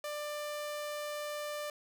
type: tone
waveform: sawtooth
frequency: 593 Hz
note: D5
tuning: 17 cents sharp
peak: -33 dBFS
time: 0.04-1.7 s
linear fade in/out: 2 ms
effects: none